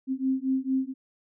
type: beating tone pair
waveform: sine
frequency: 261.6 / 266 Hz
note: C4 / C4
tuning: 0 / +29 cents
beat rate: 4.4 Hz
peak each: -27 dBFS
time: 0.07-0.94 s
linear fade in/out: 50 ms
effects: none